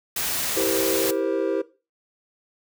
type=noise; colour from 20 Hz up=white; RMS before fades=-26 dBFS; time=0.16-1.11 s; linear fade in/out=5 ms
type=chord; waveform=triangle; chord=C dominant seventh; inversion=first; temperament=just; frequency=327 / 392.4 / 470.9 / 523.3 Hz; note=E4 / G4 / Bb4 / C5; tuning=-14 / +2 / +18 / 0 cents; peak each=-25 / -24 / -26 / -26 dBFS; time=0.56-1.62 s; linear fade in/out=10 ms
effects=noise-tail reverb RT60 0.3 s tail -17 dB re dry